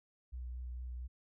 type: tone with vibrato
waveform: sine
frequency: 61.74 Hz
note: B1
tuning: in tune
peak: -40 dBFS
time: 0.32-1.08 s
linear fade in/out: 20 ms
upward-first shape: triangle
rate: 4.4 Hz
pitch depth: 22 cents each way
effects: none